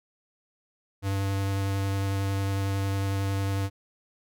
square tone with vibrato, 98 Hz, G2, in tune, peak -26 dBFS, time 1.02-3.7 s, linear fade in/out 50 ms, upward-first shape square, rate 11 Hz, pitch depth 8 cents each way, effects none

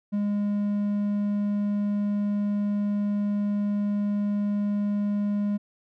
triangle tone, 205.1 Hz, G#3, 21 cents flat, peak -21 dBFS, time 0.12-5.58 s, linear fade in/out 20 ms, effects none

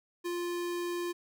square tone, 349.2 Hz, F4, in tune, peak -33 dBFS, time 0.24-1.13 s, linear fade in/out 20 ms, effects none

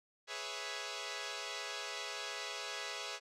5% pulse chord, C# minor seventh, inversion second, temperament equal, 415.3 / 493.9 / 554.4 / 659.3 Hz, G#4 / B4 / C#5 / E5, 0 / 0 / 0 / 0 cents, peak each -34 dBFS, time 0.27-3.2 s, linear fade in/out 50 ms, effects low-pass 7000 Hz 12 dB/octave

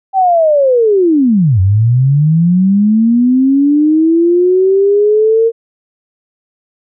sine linear two-way sweep, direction down then up, 784 to 90.8 to 461.4 Hz, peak -6 dBFS, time 0.13-5.52 s, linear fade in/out 50 ms, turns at 1.6 s, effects none

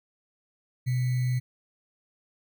sine tone with sample-and-hold, 125.7 Hz, B2, 31 cents sharp, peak -23 dBFS, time 0.86-1.4 s, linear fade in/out 20 ms, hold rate 2100 Hz, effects none

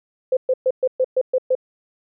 sine tone bursts, 515 Hz, C5, 28 cents flat, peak -14 dBFS, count 8, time 0.32-1.552 s, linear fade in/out 5 ms, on 49 ms, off 120 ms, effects none

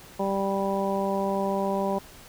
harmonic tone, 196 Hz, G3, in tune, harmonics 1 / 2 / 3 / 4 / 5, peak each -29 / -30 / -29 / -32 / -32 dBFS, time 0.19-1.99 s, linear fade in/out 10 ms, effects pink hiss -48 dBFS RMS until 2.28 s

